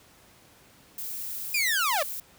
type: noise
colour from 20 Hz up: violet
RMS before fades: -35 dBFS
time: 0.98-2.2 s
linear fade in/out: 2 ms
type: linear sweep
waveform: sawtooth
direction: down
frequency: 2489 to 541 Hz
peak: -20 dBFS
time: 1.54-2.03 s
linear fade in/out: 5 ms
effects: pink hiss -56 dBFS RMS until 2.38 s + high-pass 60 Hz 12 dB/octave